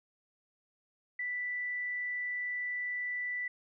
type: tone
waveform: sine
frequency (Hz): 1975.5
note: B6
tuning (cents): 0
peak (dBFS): -33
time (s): 1.19-3.48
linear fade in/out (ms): 5
effects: none